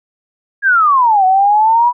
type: exponential two-way sweep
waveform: sine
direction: down then up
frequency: 1661.2 to 740 to 986 Hz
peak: -7 dBFS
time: 0.62-1.93 s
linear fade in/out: 50 ms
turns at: 1.25 s
effects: none